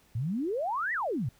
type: exponential two-way sweep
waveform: sine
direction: up then down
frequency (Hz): 104.2 to 2003 to 104.2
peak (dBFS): -28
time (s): 0.15-1.29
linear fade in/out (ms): 5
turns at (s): 0.93
effects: pink hiss -63 dBFS RMS until 1.39 s